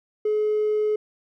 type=tone with hard clipping; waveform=sine; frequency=425.3 Hz; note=G#4; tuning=41 cents sharp; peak=-20 dBFS; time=0.25-0.96 s; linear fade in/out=5 ms; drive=1 dB; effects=none